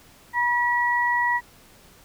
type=tone pair together; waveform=sine; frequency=966 / 1932 Hz; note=B5 / B6; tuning=-39 / -39 cents; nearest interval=octave; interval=1200 cents; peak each=-22 dBFS; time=0.33-1.41 s; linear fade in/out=50 ms; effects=pink hiss -52 dBFS RMS until 2.04 s